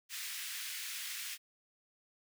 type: high-pass noise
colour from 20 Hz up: pink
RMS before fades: -42 dBFS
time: 0.09-1.38 s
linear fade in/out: 50 ms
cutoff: 1800 Hz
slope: 24 dB/octave
effects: none